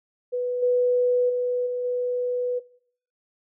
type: tone with level steps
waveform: sine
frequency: 493.9 Hz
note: B4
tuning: in tune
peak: -23 / -17 / -21 / -24 / -22 dBFS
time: 0.32-2.6 s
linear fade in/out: 20 ms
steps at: 0.62 / 1.29 / 1.66 / 1.84 s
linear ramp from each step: 10 ms
effects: noise-tail reverb RT60 0.6 s tail -20 dB re dry